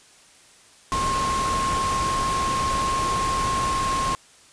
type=tone in noise; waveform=sine; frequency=1071 Hz; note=C6; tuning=40 cents sharp; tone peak=-22 dBFS; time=0.92-4.15 s; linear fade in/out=0 ms; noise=pink; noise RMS=-28 dBFS; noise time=0.92-4.15 s; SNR=+3 dB; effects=white hiss -52 dBFS RMS until 4.52 s + resampled to 22050 Hz